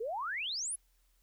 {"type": "exponential sweep", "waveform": "sine", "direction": "up", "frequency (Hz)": [418.9, 11175], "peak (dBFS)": -34, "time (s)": [0, 0.76], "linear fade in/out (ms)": 10, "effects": ["added 42 Hz sine -68 dBFS peak until 1.22 s", "white hiss -75 dBFS RMS until 1.22 s"]}